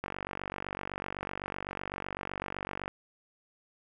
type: click train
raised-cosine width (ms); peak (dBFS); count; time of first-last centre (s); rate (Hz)
0.5; -20; 137; 0.04-2.879; 47.9
effects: none